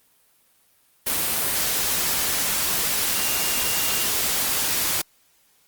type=tone in noise; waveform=sine; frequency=2798 Hz; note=F7; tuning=3 cents sharp; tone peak=-33 dBFS; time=3.15-4.07 s; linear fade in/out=10 ms; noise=white; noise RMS=-23 dBFS; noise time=1.06-5.02 s; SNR=-13 dB; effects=white hiss -61 dBFS RMS until 5.67 s + Opus 32 kbps